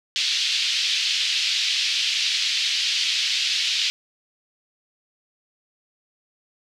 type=band-pass noise; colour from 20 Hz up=pink; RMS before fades=-23 dBFS; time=0.16-3.9 s; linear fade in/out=0 ms; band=2800 to 4900 Hz; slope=24 dB/octave; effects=none